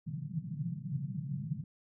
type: band-pass noise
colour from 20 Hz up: white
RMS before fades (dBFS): -38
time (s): 0.06-1.64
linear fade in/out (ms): 5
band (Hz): 130 to 170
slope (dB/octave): 48
effects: none